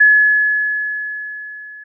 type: tone with level ramp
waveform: sine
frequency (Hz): 1703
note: G#6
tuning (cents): +43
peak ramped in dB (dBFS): -5 to -33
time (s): 0-1.84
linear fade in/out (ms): 10
effects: none